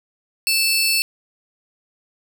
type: tone pair together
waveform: sawtooth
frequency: 2637 / 4418 Hz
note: E7 / C#8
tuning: 0 / -7 cents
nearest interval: major sixth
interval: 893 cents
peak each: -16 dBFS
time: 0.47-1.02 s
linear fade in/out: 0 ms
effects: none